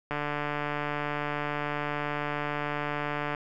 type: click train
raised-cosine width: 0.5 ms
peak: -16 dBFS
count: 477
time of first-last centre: 0.11-3.348 s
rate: 147 Hz
effects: none